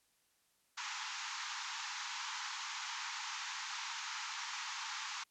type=band-pass noise; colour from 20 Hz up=pink; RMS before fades=-43 dBFS; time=0.77-5.24 s; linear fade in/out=10 ms; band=840 to 7200 Hz; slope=96 dB/octave; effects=white hiss -75 dBFS RMS until 5.3 s + low-pass 12000 Hz 12 dB/octave

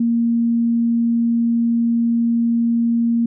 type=tone; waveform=sine; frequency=233.1 Hz; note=A#3; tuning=in tune; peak=-14 dBFS; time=0-3.26 s; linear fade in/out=5 ms; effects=none

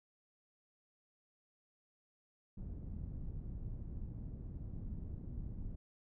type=low-pass noise; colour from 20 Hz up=pink; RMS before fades=-44 dBFS; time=2.57-5.76 s; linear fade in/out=10 ms; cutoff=160 Hz; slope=12 dB/octave; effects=none

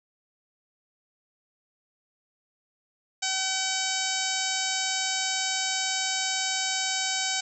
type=harmonic tone; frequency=762 Hz; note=G5; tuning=49 cents flat; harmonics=1 / 2 / 3 / 4 / 5 / 6 / 7 / 8 / 9 / 10; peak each=-35 / -35 / -35 / -35 / -35 / -35 / -35 / -35 / -35 / -35 dBFS; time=3.22-7.41 s; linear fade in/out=10 ms; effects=none

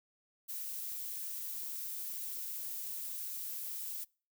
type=noise; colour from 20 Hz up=violet; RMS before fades=-41 dBFS; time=0.48-4.05 s; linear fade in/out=20 ms; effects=noise-tail reverb RT60 0.4 s tail -26 dB re dry

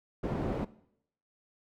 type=low-pass noise; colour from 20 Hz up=white; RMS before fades=-33 dBFS; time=0.23-0.65 s; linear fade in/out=10 ms; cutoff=440 Hz; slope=12 dB/octave; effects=noise-tail reverb RT60 0.7 s tail -19 dB re dry

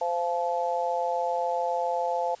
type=harmonic tone; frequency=172.8 Hz; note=F3; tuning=18 cents flat; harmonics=3 / 4 / 5; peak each=-29 / -29 / -29 dBFS; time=0.01-2.35 s; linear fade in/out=5 ms; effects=white hiss -52 dBFS RMS until 2.4 s + resampled to 16000 Hz

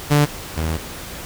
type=tone pair in turn; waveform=sawtooth; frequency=146.7 / 79.85 Hz; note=D3 / D#2; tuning=-2 / +45 cents; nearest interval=major seventh; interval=1053 cents; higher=first; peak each=-8 / -16 dBFS; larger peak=first; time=0.1-0.26 / 0.56-0.78 s; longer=second; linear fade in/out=20 ms; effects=pink hiss -33 dBFS RMS until 1.25 s

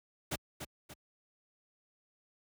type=noise with echo; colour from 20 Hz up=pink; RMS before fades=-35 dBFS; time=0.31-0.36 s; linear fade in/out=10 ms; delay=290 ms; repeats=2; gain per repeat=-7 dB; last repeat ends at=0.94 s; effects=high-pass 60 Hz 12 dB/octave

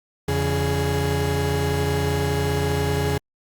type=tone cluster; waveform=35% pulse; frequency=85.5 / 140.9 / 415.6 Hz; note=F2 / C#3 / G#4; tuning=-36 / +29 / +1 cents; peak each=-23 dBFS; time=0.28-3.18 s; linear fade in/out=5 ms; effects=Opus 48 kbps

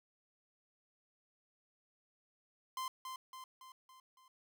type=tone with echo; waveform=45% pulse; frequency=1039 Hz; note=C6; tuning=12 cents flat; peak=-38 dBFS; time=2.77-2.88 s; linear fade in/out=2 ms; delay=280 ms; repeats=5; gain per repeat=-5 dB; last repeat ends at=4.28 s; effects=none

